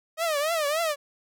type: tone with vibrato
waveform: sawtooth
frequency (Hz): 621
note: D#5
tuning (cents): -3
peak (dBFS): -20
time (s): 0.17-0.96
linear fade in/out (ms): 50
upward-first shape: triangle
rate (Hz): 3.5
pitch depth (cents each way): 180
effects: none